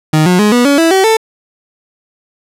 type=tone with pitch steps; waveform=30% pulse; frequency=155.2 / 180.35 / 209.6 / 243.5 / 283 / 328.9 / 382.1 / 444.1 Hz; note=D#3 / F#3 / G#3 / B3 / C#4 / E4 / G4 / A4; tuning=-4 / -44 / +16 / -24 / +36 / -4 / -44 / +16 cents; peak=-4 dBFS; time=0.13-1.17 s; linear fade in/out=5 ms; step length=130 ms; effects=low-pass 12000 Hz 12 dB/octave